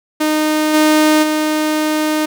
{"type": "tone with level steps", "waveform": "sawtooth", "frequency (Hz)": 307.6, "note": "D#4", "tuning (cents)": -20, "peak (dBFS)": [-9, -5, -10], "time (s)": [0.2, 2.26], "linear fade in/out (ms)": 10, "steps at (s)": [0.73, 1.22], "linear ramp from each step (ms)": 20, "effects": []}